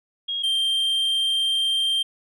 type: tone pair in turn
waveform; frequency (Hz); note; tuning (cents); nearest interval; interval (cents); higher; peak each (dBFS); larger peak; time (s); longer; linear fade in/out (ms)
sine / triangle; 3272 / 3166; G#7 / G7; -26 / +17; minor second; 57; first; -24 / -18; second; 0.28-0.43 / 0.43-2.03; second; 10
effects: none